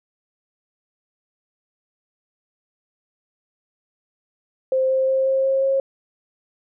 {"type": "tone with pitch steps", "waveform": "sine", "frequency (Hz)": [523.3, 526.6, 530, 533.4, 536.8, 540.2], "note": ["C5", "C5", "C5", "C5", "C5", "C#5"], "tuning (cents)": [0, 11, 22, 33, 44, -45], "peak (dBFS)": -16, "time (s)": [4.72, 5.8], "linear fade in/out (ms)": 2, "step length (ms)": 180, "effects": []}